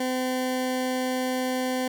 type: tone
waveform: 20% pulse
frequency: 255.8 Hz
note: C4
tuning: 39 cents flat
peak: -20 dBFS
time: 0-1.88 s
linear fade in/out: 5 ms
effects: none